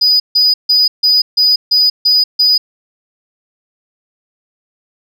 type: tone bursts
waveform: sine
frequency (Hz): 4956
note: D#8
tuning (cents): -8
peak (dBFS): -5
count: 8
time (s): 0.01-2.58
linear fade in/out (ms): 10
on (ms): 190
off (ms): 150
effects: tanh soft clip ceiling -5 dBFS